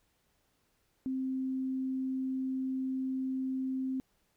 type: tone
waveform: sine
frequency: 262.1 Hz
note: C4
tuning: 3 cents sharp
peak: -31 dBFS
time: 1.06-4 s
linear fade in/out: 0 ms
effects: pink hiss -74 dBFS RMS until 4.36 s